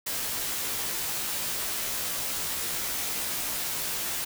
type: noise with comb filter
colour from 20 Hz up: white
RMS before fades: -31 dBFS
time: 0.06-4.25 s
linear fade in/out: 10 ms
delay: 16 ms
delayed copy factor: -0.9
effects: none